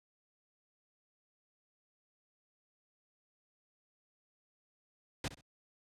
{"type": "noise with echo", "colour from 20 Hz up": "pink", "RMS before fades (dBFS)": -36, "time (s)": [5.24, 5.28], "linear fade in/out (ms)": 2, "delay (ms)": 65, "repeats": 2, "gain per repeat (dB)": -13, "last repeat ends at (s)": 5.41, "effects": ["high-pass 60 Hz 12 dB/octave", "low-pass 8000 Hz 12 dB/octave"]}